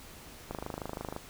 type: click train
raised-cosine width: 1 ms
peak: -22 dBFS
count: 18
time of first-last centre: 0.51-1.164 s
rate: 26 Hz
effects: pink hiss -50 dBFS RMS until 1.29 s